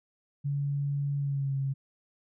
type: tone with pitch glide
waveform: sine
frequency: 141.9 to 136.36 Hz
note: C#3 to C#3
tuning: +41 to -28 cents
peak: -27 dBFS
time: 0.44-1.74 s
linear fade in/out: 20 ms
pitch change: -69 cents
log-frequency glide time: 1.18-1.55 s
effects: none